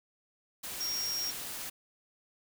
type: tone in noise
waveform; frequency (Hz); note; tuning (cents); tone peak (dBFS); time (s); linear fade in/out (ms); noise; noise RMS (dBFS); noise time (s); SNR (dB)
sine; 5588; F8; 0; -32; 0.8-1.31; 10; white; -40; 0.63-1.7; +5
effects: none